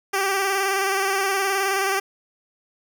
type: tone with vibrato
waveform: 10% pulse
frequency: 390 Hz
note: G4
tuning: 9 cents flat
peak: -12 dBFS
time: 0.13-2 s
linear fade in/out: 10 ms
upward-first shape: square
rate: 19 Hz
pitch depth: 31 cents each way
effects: none